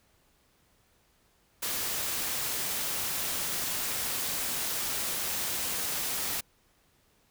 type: noise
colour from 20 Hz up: white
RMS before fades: -32 dBFS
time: 1.62-6.41 s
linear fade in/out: 10 ms
effects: pink hiss -67 dBFS RMS until 7.3 s